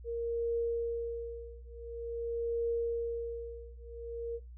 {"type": "tone with tremolo", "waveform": "sine", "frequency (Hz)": 466.2, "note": "A#4", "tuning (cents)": 0, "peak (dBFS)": -28, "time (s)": [0.04, 4.4], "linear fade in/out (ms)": 50, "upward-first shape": "triangle", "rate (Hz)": 0.47, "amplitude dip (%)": 100, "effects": ["noise-tail reverb RT60 0.2 s tail -20 dB re dry", "added 60 Hz sine -46 dBFS peak until 4.57 s"]}